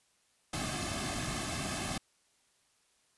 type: noise with comb filter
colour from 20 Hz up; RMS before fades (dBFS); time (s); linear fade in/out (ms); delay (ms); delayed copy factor
pink; -36; 0.53-1.98; 5; 2.1; -0.75
effects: white hiss -71 dBFS RMS until 3.17 s + resampled to 24000 Hz